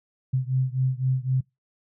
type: beating tone pair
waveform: sine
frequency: 128.5 / 132.4 Hz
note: C3 / C3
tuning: -31 / +21 cents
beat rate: 3.9 Hz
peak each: -24 / -25 dBFS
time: 0.33-1.41 s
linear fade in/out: 10 ms
effects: noise-tail reverb RT60 0.2 s tail -24 dB re dry